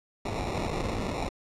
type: noise with sample-and-hold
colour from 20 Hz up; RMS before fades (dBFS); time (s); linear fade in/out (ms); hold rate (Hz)
pink; -31; 0.25-1.29; 5; 1575
effects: low-pass 7000 Hz 12 dB/octave